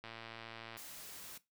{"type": "click train", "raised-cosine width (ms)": 0.3, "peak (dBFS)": -31, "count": 84, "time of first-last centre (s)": [0.04, 0.768], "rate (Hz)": 114}
{"type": "noise", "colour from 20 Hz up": "white", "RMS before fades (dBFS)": -50, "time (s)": [0.77, 1.38], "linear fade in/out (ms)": 5}
{"effects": ["noise-tail reverb RT60 0.2 s tail -17 dB re dry"]}